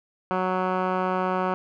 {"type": "tone with low-pass filter", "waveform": "10% pulse", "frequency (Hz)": 185, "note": "F#3", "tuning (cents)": 0, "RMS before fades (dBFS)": -25, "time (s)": [0.31, 1.54], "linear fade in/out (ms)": 0, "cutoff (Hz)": 1500, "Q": 1.8, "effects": []}